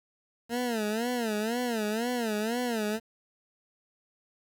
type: tone with vibrato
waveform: 20% pulse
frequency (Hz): 228.1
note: A#3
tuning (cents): -37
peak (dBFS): -23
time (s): 0.49-3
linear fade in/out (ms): 50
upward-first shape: sine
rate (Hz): 2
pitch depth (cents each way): 150
effects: 9-bit